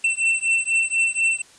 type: beating tone pair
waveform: square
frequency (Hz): 2689 / 2693.1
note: E7 / E7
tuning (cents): +34 / +36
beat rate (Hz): 4.1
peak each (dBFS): -22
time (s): 0.04-1.42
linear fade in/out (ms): 5
effects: white hiss -50 dBFS RMS until 1.58 s + resampled to 22050 Hz